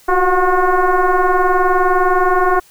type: tone with frequency modulation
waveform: sine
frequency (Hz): 354.2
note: F4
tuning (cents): +24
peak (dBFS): -10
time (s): 0.08-2.6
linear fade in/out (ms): 10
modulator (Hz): 364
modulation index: 2.9
effects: white hiss -48 dBFS RMS until 2.7 s